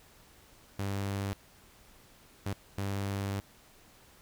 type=tone bursts at uneven times; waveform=sawtooth; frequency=99.1 Hz; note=G2; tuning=19 cents sharp; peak=-28 dBFS; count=3; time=0.79-1.33 / 2.46-2.53 / 2.78-3.4 s; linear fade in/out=0 ms; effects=pink hiss -59 dBFS RMS until 4.21 s